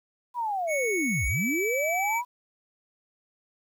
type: linear two-way sweep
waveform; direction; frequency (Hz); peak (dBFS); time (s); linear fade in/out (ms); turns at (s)
sine; down then up; 1000 to 49 to 1000; -26; 0.34-2.25; 50; 1.27
type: tone with pitch glide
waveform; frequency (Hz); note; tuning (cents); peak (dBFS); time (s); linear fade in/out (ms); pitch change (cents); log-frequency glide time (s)
square; 2217 to 2297; C#7 to D7; 0 to -39; -28; 0.67-2.22; 50; +61; 1.23-1.38
effects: 10-bit